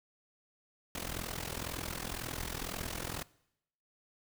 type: noise with amplitude modulation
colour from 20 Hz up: pink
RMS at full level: -36 dBFS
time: 0.95-3.23 s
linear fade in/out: 2 ms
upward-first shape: sine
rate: 42 Hz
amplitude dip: 85%
effects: noise-tail reverb RT60 0.8 s tail -22 dB re dry